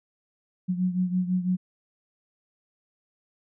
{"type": "beating tone pair", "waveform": "sine", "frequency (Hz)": [180.9, 186.9], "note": ["F#3", "F#3"], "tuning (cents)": [-39, 18], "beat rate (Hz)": 6, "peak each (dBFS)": [-24, -29], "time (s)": [0.68, 1.57], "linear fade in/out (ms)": 20, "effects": []}